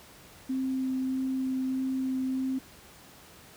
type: tone with vibrato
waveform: sine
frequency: 261.6 Hz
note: C4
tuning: in tune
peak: -27 dBFS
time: 0.49-2.59 s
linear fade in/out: 10 ms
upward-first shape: sine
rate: 1.6 Hz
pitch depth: 8 cents each way
effects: pink hiss -52 dBFS RMS until 3.56 s + high-pass 60 Hz 12 dB/octave